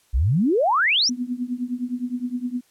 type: exponential sweep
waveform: sine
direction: up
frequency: 52.5 to 6100 Hz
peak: -16 dBFS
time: 0.13-1.1 s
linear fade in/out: 20 ms
type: tone with tremolo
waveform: sine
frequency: 246.9 Hz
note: B3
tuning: in tune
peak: -20 dBFS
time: 1.09-2.61 s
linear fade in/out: 5 ms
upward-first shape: triangle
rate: 9.7 Hz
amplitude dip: 95%
effects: white hiss -61 dBFS RMS until 2.7 s + low-pass 12000 Hz 12 dB/octave